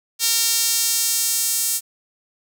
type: tone with high-pass filter sweep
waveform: sawtooth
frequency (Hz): 460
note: A#4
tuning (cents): -23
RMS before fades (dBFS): -20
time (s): 0.19-1.81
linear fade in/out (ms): 50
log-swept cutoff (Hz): 4900 to 7900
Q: 1.1
effects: 7-bit